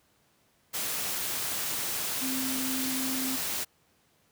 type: tone in noise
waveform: sine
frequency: 261.6 Hz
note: C4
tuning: in tune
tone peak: -32 dBFS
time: 2.21-3.37 s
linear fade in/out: 20 ms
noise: white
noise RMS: -32 dBFS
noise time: 0.73-3.65 s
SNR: -3 dB
effects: pink hiss -67 dBFS RMS until 4.31 s + high-pass 80 Hz 12 dB/octave